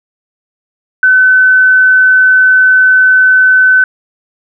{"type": "tone", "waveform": "sine", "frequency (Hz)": 1515, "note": "F#6", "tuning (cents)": 40, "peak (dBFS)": -3, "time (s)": [1.03, 3.84], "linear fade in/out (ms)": 2, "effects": []}